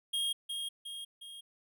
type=tone with echo; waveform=square; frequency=3249 Hz; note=G#7; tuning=39 cents flat; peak=-31 dBFS; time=0.13-0.33 s; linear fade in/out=10 ms; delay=360 ms; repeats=3; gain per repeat=-5 dB; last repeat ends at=1.41 s; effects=none